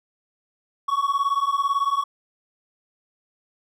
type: beating tone pair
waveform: triangle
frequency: 1108.7 / 1126.7 Hz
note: C#6 / C#6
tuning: 0 / +28 cents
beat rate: 18 Hz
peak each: -21 dBFS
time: 0.88-2.04 s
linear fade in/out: 10 ms
effects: none